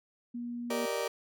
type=tone; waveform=sine; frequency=239.5 Hz; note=A#3; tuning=47 cents sharp; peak=-35 dBFS; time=0.34-0.86 s; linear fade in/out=10 ms
type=chord; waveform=35% pulse; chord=Eb major seventh; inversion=first; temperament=just; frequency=388.9 / 466.7 / 583.4 / 622.3 Hz; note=G4 / Bb4 / D5 / Eb5; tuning=-14 / +2 / -12 / 0 cents; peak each=-37 / -33 / -34 / -39 dBFS; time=0.7-1.08 s; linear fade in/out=5 ms
effects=none